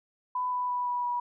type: tone with pitch steps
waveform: sine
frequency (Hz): 999 / 992.1 / 985.2 / 978.4 / 971.7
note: B5 / B5 / B5 / B5 / B5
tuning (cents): +20 / +8 / -5 / -16 / -28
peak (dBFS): -27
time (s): 0.35-1.2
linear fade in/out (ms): 5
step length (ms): 170
effects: none